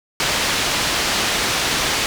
white low-pass noise, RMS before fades -20 dBFS, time 0.2-2.06 s, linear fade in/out 0 ms, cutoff 4800 Hz, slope 12 dB/octave, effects none

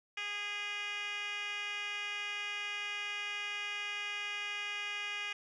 10% pulse tone with band-pass filter, 411.3 Hz, G#4, 17 cents flat, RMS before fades -39 dBFS, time 0.17-5.33 s, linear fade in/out 5 ms, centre 2700 Hz, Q 2.6, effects resampled to 22050 Hz

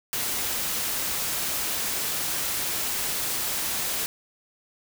white noise, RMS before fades -28 dBFS, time 0.13-4.06 s, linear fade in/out 0 ms, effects none

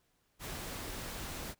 pink noise, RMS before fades -42 dBFS, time 0.39-1.55 s, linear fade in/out 50 ms, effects pink hiss -75 dBFS RMS until 1.59 s

